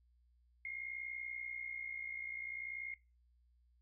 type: tone with amplitude modulation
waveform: sine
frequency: 2138 Hz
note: C7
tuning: 37 cents sharp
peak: -38 dBFS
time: 0.65-2.94 s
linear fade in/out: 2 ms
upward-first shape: sine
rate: 60.5 Hz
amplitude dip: 65%
effects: noise-tail reverb RT60 0.3 s tail -22 dB re dry + added 60 Hz sine -68 dBFS peak until 3.81 s